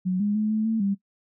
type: tone with pitch steps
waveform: sine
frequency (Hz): 184.1 / 206.1 / 213.9 / 216.9 / 223.3 / 198.3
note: F#3 / G#3 / A3 / A3 / A3 / G3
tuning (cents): -8 / -13 / -49 / -25 / +26 / +20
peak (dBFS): -21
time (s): 0.05-0.95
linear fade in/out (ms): 20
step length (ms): 150
effects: noise-tail reverb RT60 0.1 s tail -19 dB re dry